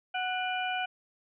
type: harmonic tone with a mistuned harmonic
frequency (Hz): 740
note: F#5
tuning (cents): 0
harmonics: 1 / 2 / 3 / 4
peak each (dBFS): -32 / -35 / -37 / -38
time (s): 0.14-0.86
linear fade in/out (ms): 10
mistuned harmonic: 3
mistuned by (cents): +140
effects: none